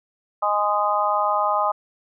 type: harmonic tone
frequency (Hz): 206.9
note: G#3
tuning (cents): -6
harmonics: 3 / 4 / 5 / 6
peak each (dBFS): -25 / -23 / -24 / -23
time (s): 0.42-1.72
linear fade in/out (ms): 10
effects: none